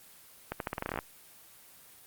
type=accelerating click train; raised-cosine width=0.5 ms; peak=-17 dBFS; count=13; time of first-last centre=0.52-0.989 s; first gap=82 ms; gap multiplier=0.85; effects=white hiss -55 dBFS RMS until 2.06 s + Opus 24 kbps